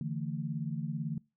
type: chord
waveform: sine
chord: D suspended second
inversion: none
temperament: equal with one note detuned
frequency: 146.83 / 164.81 / 223.3 Hz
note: D3 / E3 / A3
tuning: 0 / 0 / +26 cents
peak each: -36 / -37 / -39 dBFS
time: 0.01-1.18 s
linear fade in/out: 2 ms
effects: noise-tail reverb RT60 0.3 s tail -26 dB re dry